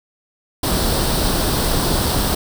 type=noise with comb filter; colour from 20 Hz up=pink; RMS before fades=-18 dBFS; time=0.63-2.35 s; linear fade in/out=5 ms; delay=0.22 ms; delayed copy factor=+0.55; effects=none